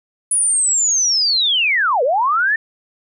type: linear two-way sweep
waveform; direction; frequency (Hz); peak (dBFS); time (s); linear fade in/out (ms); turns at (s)
sine; down then up; 9956 to 467.8 to 1820; -13; 0.31-2.56; 5; 2.03
effects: none